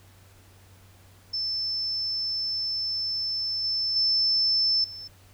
sine tone with level steps, 5290 Hz, E8, 5 cents sharp, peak -26 / -24 / -20 / -37 dBFS, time 1.33-5.08 s, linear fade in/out 10 ms, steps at 3.64 / 3.96 / 4.84 s, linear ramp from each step 2 ms, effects added 95 Hz sine -53 dBFS peak until 5.33 s + pink hiss -57 dBFS RMS until 5.33 s

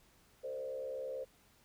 sine tone with frequency modulation, 523.3 Hz, C5, in tune, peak -38 dBFS, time 0.43-1.25 s, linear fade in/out 20 ms, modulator 69.3 Hz, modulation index 0.84, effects pink hiss -67 dBFS RMS until 1.64 s

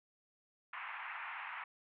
pink band-pass noise, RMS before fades -45 dBFS, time 0.73-1.64 s, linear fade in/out 5 ms, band 860 to 2600 Hz, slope 48 dB/octave, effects none

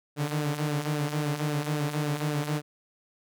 sawtooth tone with flanger, 148.5 Hz, D3, 20 cents sharp, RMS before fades -29 dBFS, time 0.16-2.62 s, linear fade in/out 50 ms, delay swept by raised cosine 0.89 to 6.79 ms, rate 3.7 Hz, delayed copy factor -0.55, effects none

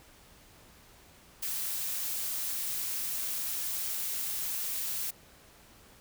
blue noise, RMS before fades -34 dBFS, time 1.42-5.11 s, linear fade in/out 10 ms, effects pink hiss -57 dBFS RMS until 6 s

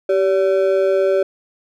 triangle ring-modulated tone, 479.7 Hz, A#4, 50 cents sharp, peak -8 dBFS, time 0.09-1.23 s, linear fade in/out 5 ms, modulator 91.9 Hz, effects none

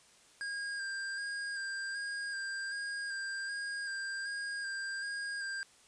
square tone with vibrato, 1608 Hz, G6, 44 cents sharp, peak -37 dBFS, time 0.41-5.63 s, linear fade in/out 0 ms, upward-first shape square, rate 1.3 Hz, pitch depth 20 cents each way, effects white hiss -62 dBFS RMS until 5.87 s + resampled to 22050 Hz

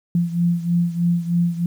sine beating tone pair, 171.5 / 174.7 Hz, F3 / F3, -31 / +1 cents, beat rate 3.2 Hz, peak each -18 / -22 dBFS, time 0.15-1.66 s, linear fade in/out 2 ms, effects 8-bit

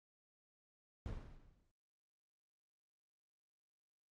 brown noise with exponential decay, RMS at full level -40 dBFS, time 1.06-1.71 s, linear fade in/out 1 ms, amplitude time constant 140 ms, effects low-pass 5000 Hz 12 dB/octave + Opus 24 kbps

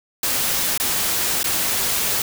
white noise with dropouts, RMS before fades -21 dBFS, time 0.23-2.22 s, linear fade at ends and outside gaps 2 ms, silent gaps 0.777-0.799 / 1.431-1.442 s, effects none

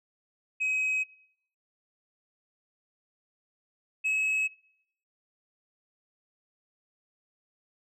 sine tone pair in turn, 2537 / 2571 Hz, D#7 / E7, +33 / -44 cents, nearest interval unison, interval 23 cents, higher second, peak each -23 / -22 dBFS, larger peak second, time 0.6-1.04 / 4.04-4.48 s, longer neither, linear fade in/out 20 ms, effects noise-tail reverb RT60 0.7 s tail -23 dB re dry + tanh soft clip ceiling -24 dBFS

